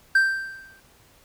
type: tone with exponential decay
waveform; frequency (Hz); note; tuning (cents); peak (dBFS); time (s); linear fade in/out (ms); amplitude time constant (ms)
triangle; 1568; G6; 0; -11; 0.15-0.8; 5; 140
effects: pink hiss -56 dBFS RMS until 1.24 s